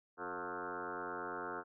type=tone with frequency modulation; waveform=sine; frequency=895 Hz; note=A5; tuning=29 cents sharp; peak=-39 dBFS; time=0.17-1.64 s; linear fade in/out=50 ms; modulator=88.7 Hz; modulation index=6.8; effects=none